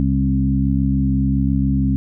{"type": "harmonic tone with a mistuned harmonic", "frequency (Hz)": 67.2, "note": "C2", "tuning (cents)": 47, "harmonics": [1, 2, 3, 4], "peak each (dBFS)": [-20, -20, -20, -20], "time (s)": [0, 1.96], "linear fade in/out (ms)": 0, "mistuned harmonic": 2, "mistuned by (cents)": 17, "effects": []}